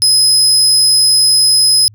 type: tone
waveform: 30% pulse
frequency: 5070 Hz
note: D#8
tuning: 32 cents sharp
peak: -3 dBFS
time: 0.02-1.88 s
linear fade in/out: 0 ms
effects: added 106 Hz sine -38 dBFS peak until 1.94 s